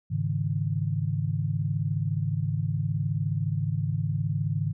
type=chord; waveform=sine; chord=Ab suspended fourth; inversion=none; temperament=equal with one note detuned; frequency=103.83 / 138.59 / 157.83 Hz; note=Ab2 / Db3 / Eb3; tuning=0 / 0 / +25 cents; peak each=-29 dBFS; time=0.1-4.73 s; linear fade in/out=20 ms; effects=none